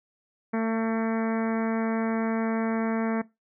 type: harmonic tone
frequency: 224.6 Hz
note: A3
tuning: 36 cents sharp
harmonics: 1 / 2 / 3 / 4 / 5 / 6 / 7 / 8 / 9 / 10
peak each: -25 / -31 / -35 / -37 / -39 / -41 / -42 / -43 / -44 / -45 dBFS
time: 0.53-3.22 s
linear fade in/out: 10 ms
effects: noise-tail reverb RT60 0.2 s tail -19 dB re dry